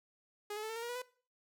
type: tone with pitch steps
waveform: sawtooth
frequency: 415.3 / 426.5 / 438 / 449.8 / 461.9 / 474.3 / 487.1 / 500.2 Hz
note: G#4 / G#4 / A4 / A4 / A#4 / A#4 / B4 / B4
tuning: 0 / +46 / -8 / +38 / -16 / +30 / -24 / +22 cents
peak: -35 dBFS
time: 0.5-1.02 s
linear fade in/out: 5 ms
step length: 65 ms
effects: noise-tail reverb RT60 0.4 s tail -19 dB re dry